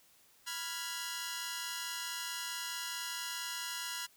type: chord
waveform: 10% pulse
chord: F diminished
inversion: second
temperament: equal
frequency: 987.8 / 1396.9 / 1661.2 Hz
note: Cb6 / F6 / Ab6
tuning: 0 / 0 / 0 cents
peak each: -34 dBFS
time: 0.46-4.07 s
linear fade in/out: 20 ms
effects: white hiss -65 dBFS RMS until 4.16 s